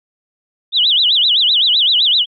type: tone with vibrato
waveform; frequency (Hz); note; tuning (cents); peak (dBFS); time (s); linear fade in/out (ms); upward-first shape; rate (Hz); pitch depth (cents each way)
sine; 3394; G#7; +37; -9; 0.72-2.26; 50; sine; 7.8; 280
effects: MP3 48 kbps